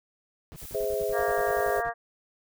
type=noise bursts; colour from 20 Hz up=brown; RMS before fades=-43 dBFS; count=15; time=0.52-1.892 s; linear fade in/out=0 ms; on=42 ms; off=53 ms
type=noise; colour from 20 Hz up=blue; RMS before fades=-43 dBFS; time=0.55-1.83 s; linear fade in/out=50 ms
type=chord; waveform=sine; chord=Ab augmented; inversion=none; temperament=just; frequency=415.3 / 519.1 / 648.9 Hz; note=Ab4 / C5 / E5; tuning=0 / -14 / -27 cents; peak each=-29 / -31 / -31 dBFS; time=0.74-1.81 s; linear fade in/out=10 ms
type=harmonic tone; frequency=233.1 Hz; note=A#3; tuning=in tune; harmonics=2 / 3 / 4 / 5 / 6 / 7 / 8; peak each=-38 / -29 / -39 / -35 / -42 / -34 / -39 dBFS; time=1.12-1.94 s; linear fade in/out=50 ms
effects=none